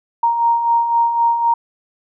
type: beating tone pair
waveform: sine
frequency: 930 / 933.9 Hz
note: A#5 / A#5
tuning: -4 / +3 cents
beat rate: 3.9 Hz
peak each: -22 / -13 dBFS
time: 0.23-1.54 s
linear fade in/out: 5 ms
effects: none